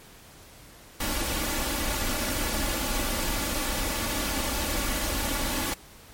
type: noise with comb filter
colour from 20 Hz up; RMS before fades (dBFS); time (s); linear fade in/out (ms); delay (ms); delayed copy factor
pink; -28; 1-5.74; 5; 3.5; +0.65
effects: pink hiss -50 dBFS RMS until 6.13 s + MP3 64 kbps